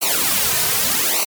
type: noise with flanger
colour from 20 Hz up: white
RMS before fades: -18 dBFS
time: 0.01-1.25 s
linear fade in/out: 20 ms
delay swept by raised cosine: 0.58 to 3.68 ms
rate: 0.83 Hz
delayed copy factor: -1
effects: MP3 96 kbps